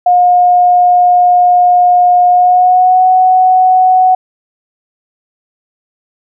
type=tone with pitch glide; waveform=sine; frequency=716 to 742.1 Hz; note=F5 to F#5; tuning=+43 to +5 cents; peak=-4 dBFS; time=0.06-4.15 s; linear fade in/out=5 ms; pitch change=+62 cents; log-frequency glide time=2.28-3.05 s; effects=none